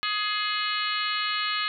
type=harmonic tone with a mistuned harmonic; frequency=421.3 Hz; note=G#4; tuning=25 cents sharp; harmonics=3 / 4 / 5 / 6 / 7 / 8 / 9 / 10; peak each=-30 / -34 / -34 / -35 / -33 / -37 / -38 / -33 dBFS; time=0.03-1.68 s; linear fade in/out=0 ms; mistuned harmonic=3; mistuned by=-20 cents; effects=none